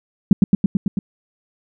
sine tone with echo, 195.7 Hz, G3, 3 cents flat, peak -4 dBFS, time 0.31-0.33 s, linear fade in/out 2 ms, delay 110 ms, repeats 6, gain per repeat -2 dB, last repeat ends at 0.99 s, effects none

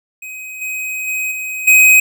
square tone with level steps, 2522 Hz, D#7, 23 cents sharp, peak -28 / -21 / -18 / -22 / -6 dBFS, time 0.22-2 s, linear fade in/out 5 ms, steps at 0.61 / 1.07 / 1.31 / 1.67 s, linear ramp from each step 10 ms, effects none

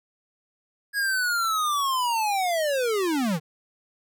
square linear sweep, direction down, 1666 to 144.1 Hz, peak -23 dBFS, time 0.93-3.4 s, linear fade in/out 50 ms, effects none

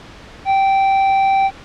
sine tone with tanh clipping, 779 Hz, G5, 11 cents flat, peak -13 dBFS, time 0.45-1.51 s, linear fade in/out 50 ms, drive 9 dB, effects pink hiss -38 dBFS RMS until 1.64 s + low-pass 4000 Hz 12 dB/octave

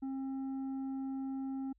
triangle tone with tanh clipping, 267.9 Hz, C4, 41 cents sharp, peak -37 dBFS, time 0.02-1.73 s, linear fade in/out 10 ms, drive 10 dB, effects added 50 Hz sine -68 dBFS peak until 1.78 s

